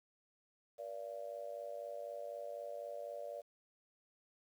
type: tone with amplitude modulation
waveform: sine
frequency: 580 Hz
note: D5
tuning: 22 cents flat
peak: -38 dBFS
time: 0.78-3.42 s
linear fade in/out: 20 ms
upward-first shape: sine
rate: 104 Hz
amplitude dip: 100%
effects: 11-bit